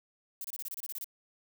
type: noise bursts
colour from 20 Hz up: violet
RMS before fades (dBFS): -39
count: 11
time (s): 0.41-1.044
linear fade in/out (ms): 2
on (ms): 34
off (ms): 26
effects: none